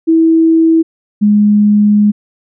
sine tone pair in turn, 325.5 / 208 Hz, E4 / G#3, -22 / +3 cents, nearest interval minor sixth, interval 775 cents, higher first, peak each -5 dBFS, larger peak neither, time 0.07-0.83 / 1.21-2.12 s, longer second, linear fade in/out 20 ms, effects none

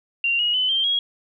sine tone with pitch steps, 2767 / 2891 / 3021 / 3156 / 3298 Hz, F7 / F#7 / F#7 / G7 / G#7, -17 / -41 / +35 / +11 / -13 cents, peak -18 dBFS, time 0.24-0.99 s, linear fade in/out 2 ms, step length 150 ms, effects none

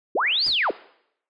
sine linear two-way sweep, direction up then down, 261.6 to 5080 to 261.6 Hz, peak -19 dBFS, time 0.15-0.71 s, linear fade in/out 5 ms, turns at 0.46 s
pink noise with exponential decay, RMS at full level -35 dBFS, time 0.46-0.63 s, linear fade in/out 5 ms, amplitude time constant 36 ms
effects noise-tail reverb RT60 0.7 s tail -19 dB re dry + resampled to 22050 Hz

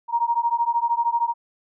sine beating tone pair, 932.3 / 945.3 Hz, A#5 / A#5, 0 / +24 cents, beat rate 13 Hz, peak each -22 dBFS, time 0.08-1.34 s, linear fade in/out 50 ms, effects none

